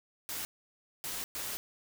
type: noise bursts at uneven times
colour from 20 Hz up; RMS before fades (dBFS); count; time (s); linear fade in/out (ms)
white; -38; 3; 0.29-0.45 / 1.04-1.24 / 1.35-1.57; 0
effects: none